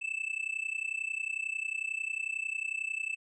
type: tone with amplitude modulation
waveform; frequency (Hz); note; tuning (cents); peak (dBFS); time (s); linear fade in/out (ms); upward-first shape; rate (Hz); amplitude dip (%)
triangle; 2637; E7; 0; -27; 0.01-3.16; 20; sine; 31.1; 90
effects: resampled to 24000 Hz